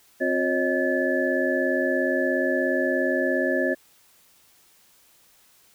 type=tone cluster; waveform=sine; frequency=262.6 / 358.9 / 546 / 623 / 1728 Hz; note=C4 / F4 / C#5 / D#5 / A6; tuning=+6 / +47 / -26 / +2 / -32 cents; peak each=-27 dBFS; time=0.2-3.75 s; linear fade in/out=20 ms; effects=white hiss -58 dBFS RMS until 5.74 s